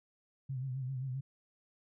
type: tone with vibrato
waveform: sine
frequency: 130.81 Hz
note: C3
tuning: in tune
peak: -35 dBFS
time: 0.49-1.21 s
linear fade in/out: 10 ms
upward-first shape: sine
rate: 7.6 Hz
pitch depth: 73 cents each way
effects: none